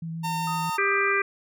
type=tone with vibrato; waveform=sine; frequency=163.9 Hz; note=E3; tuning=10 cents flat; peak=-30 dBFS; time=0.02-0.7 s; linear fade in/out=5 ms; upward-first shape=triangle; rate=8 Hz; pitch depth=16 cents each way
type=tone; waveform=45% pulse; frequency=910 Hz; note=A#5; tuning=42 cents flat; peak=-27 dBFS; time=0.23-0.78 s; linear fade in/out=20 ms
type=tone with tremolo; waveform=sine; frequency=1252 Hz; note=D#6; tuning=10 cents sharp; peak=-31 dBFS; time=0.47-1.12 s; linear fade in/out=5 ms; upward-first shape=triangle; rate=4.9 Hz; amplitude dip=30%
type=harmonic tone; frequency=396.6 Hz; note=G4; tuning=20 cents sharp; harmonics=1 / 3 / 4 / 5 / 6; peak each=-27 / -27 / -27 / -27 / -27 dBFS; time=0.78-1.22 s; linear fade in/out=5 ms
effects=none